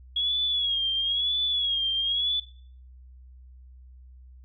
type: tone with vibrato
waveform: sine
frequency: 3322 Hz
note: G#7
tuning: in tune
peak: -23 dBFS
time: 0.16-2.4 s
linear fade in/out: 5 ms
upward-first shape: sine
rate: 1 Hz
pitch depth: 80 cents each way
effects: noise-tail reverb RT60 0.5 s tail -18 dB re dry + added 63 Hz sine -46 dBFS peak until 4.44 s